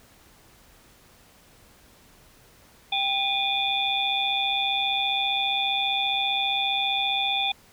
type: tone cluster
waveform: sine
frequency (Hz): 788 / 2451 / 3421 / 3556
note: G5 / D#7 / A7 / A7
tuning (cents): +9 / -27 / -49 / +18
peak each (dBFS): -28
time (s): 2.92-7.52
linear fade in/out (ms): 5
effects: pink hiss -55 dBFS RMS until 7.72 s